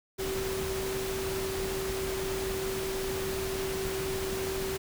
sine tone in noise, 383.3 Hz, G4, 39 cents flat, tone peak -32 dBFS, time 0.18-4.78 s, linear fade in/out 20 ms, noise pink, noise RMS -36 dBFS, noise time 0.18-4.78 s, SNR +1 dB, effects none

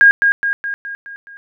sine tone with echo, 1626 Hz, G#6, 37 cents flat, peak -4 dBFS, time 0.01-0.11 s, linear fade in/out 0 ms, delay 210 ms, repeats 6, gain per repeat -5 dB, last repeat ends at 1.37 s, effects none

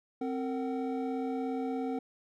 triangle tone cluster, 263 / 458.6 / 752 Hz, C4 / A#4 / F#5, +9 / -28 / +28 cents, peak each -31 / -35 / -38 dBFS, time 0.21-1.99 s, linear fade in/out 5 ms, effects none

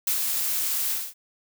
blue noise with ADSR envelope, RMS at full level -23 dBFS, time 0.07-1.14 s, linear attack 4 ms, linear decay 87 ms, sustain -3 dB, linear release 230 ms, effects none

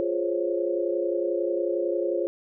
sine chord, Db major seventh, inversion first, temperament equal, 349.2 / 415.3 / 523.3 / 554.4 Hz, F4 / Ab4 / C5 / Db5, 0 / 0 / 0 / 0 cents, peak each -27 / -31 / -30 / -29 dBFS, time 0-2.27 s, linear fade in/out 0 ms, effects none

